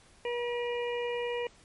harmonic tone, 480.5 Hz, B4, 48 cents flat, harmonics 1 / 2 / 4 / 5 / 6, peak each -31 / -40 / -43 / -42 / -44 dBFS, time 0.25-1.47 s, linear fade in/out 2 ms, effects pink hiss -59 dBFS RMS until 1.64 s + MP3 48 kbps

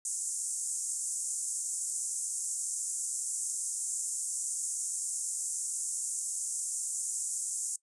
pink band-pass noise, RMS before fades -35 dBFS, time 0.05-7.76 s, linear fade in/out 2 ms, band 6800 to 9800 Hz, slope 48 dB/octave, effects noise-tail reverb RT60 0.1 s tail -21 dB re dry + resampled to 24000 Hz

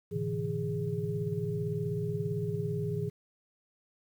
sine tone cluster, 108.3 / 128.8 / 146 / 164.1 / 413.4 Hz, A2 / C3 / D3 / E3 / G#4, -27 / -27 / -10 / -8 / -8 cents, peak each -37 / -39 / -38 / -35 / -35 dBFS, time 0.11-3.1 s, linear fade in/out 20 ms, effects 10-bit

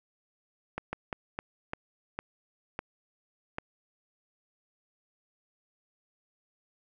slowing click train, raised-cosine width 0.5 ms, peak -18 dBFS, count 8, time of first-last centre 0.78-3.584 s, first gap 150 ms, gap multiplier 1.32, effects none

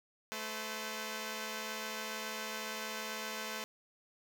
5% pulse tone pair together, 217.9 / 510.8 Hz, A3 / C5, -17 / -42 cents, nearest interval octave + minor third, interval 1475 cents, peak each -30 / -30 dBFS, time 0.32-3.64 s, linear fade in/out 0 ms, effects none

